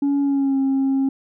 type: tone with pitch glide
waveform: sine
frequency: 281.9 to 269.9 Hz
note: C#4 to C#4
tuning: +29 to -46 cents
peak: -14 dBFS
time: 0.02-1.09 s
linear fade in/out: 5 ms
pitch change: -75 cents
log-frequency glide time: 0.21-0.58 s
effects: tanh soft clip ceiling -15 dBFS